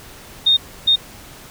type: tone bursts at uneven times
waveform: sine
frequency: 3683 Hz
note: A#7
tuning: 22 cents flat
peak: -10 dBFS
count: 2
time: 0.46-0.57 / 0.87-0.96 s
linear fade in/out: 10 ms
effects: pink hiss -40 dBFS RMS until 1.5 s